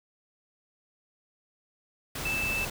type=tone in noise; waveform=sine; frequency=2637 Hz; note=E7; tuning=in tune; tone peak=-28 dBFS; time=2.25-2.65 s; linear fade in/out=5 ms; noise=pink; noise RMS=-35 dBFS; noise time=2.15-2.7 s; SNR=+4 dB; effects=none